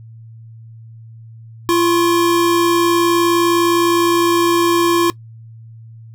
square tone pair together, 341.8 / 1085 Hz, F4 / C#6, -37 / -37 cents, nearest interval octave + minor sixth, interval 2000 cents, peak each -13 / -20 dBFS, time 1.69-5.1 s, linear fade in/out 0 ms, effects noise-tail reverb RT60 0.1 s tail -20 dB re dry + added 113 Hz sine -35 dBFS peak until 6.14 s

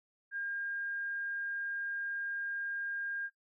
sine tone, 1611 Hz, G6, 47 cents sharp, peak -35 dBFS, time 0.31-3.3 s, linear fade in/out 50 ms, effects noise-tail reverb RT60 0.1 s tail -17 dB re dry

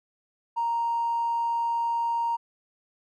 triangle tone with tanh clipping, 932.3 Hz, A#5, in tune, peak -23 dBFS, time 0.56-2.37 s, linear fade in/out 20 ms, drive 1 dB, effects none

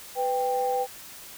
sine tone pair together, 498.7 / 788.4 Hz, B4 / G5, +17 / +10 cents, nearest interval minor sixth, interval 793 cents, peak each -26 / -25 dBFS, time 0.15-0.87 s, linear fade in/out 50 ms, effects tanh soft clip ceiling -15 dBFS + white hiss -44 dBFS RMS until 1.37 s

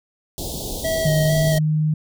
pink band-stop noise, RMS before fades -28 dBFS, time 0.38-1.58 s, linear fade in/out 0 ms, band 790 to 3400 Hz, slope 48 dB/octave
square tone with vibrato, 640 Hz, D#5, 49 cents sharp, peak -21 dBFS, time 0.84-1.59 s, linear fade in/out 10 ms, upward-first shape square, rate 2.2 Hz, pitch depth 23 cents each way
sine tone with pitch glide, 152.8 to 154.22 Hz, D#3 to D#3, -31 to -15 cents, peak -16 dBFS, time 1.05-1.94 s, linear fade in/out 5 ms, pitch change +16 cents, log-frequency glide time 1.46-1.59 s
effects none

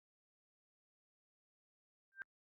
sine tone with exponential growth, 1575 Hz, G6, 8 cents sharp, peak -38 dBFS, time 2.12-2.22 s, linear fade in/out 0 ms, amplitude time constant 20 ms, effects Opus 48 kbps

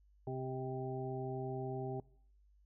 harmonic tone with a mistuned harmonic, 130.81 Hz, C3, in tune, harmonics 1 / 2 / 3 / 5 / 6, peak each -41 / -47 / -42 / -49 / -47 dBFS, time 0.27-2 s, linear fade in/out 2 ms, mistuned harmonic 5, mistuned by -35 cents, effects noise-tail reverb RT60 0.6 s tail -22 dB re dry + added 50 Hz sine -64 dBFS peak until 2.65 s

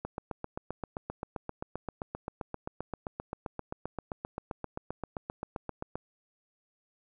click train, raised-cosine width 1 ms, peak -21 dBFS, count 46, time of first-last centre 0.05-5.956 s, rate 7.62 Hz, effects none

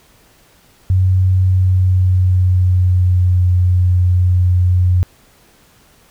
sine tone with pitch glide, 93.1 to 90.19 Hz, F#2 to F#2, +11 to -44 cents, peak -9 dBFS, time 0.9-5.03 s, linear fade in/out 0 ms, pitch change -55 cents, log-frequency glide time 1.42-3.43 s, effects pink hiss -50 dBFS RMS until 6.1 s

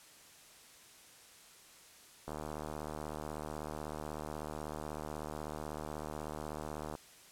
click train, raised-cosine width 1 ms, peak -27 dBFS, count 357, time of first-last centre 2.28-6.952 s, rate 76.2 Hz, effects white hiss -58 dBFS RMS until 7.31 s + low-pass 11000 Hz 12 dB/octave

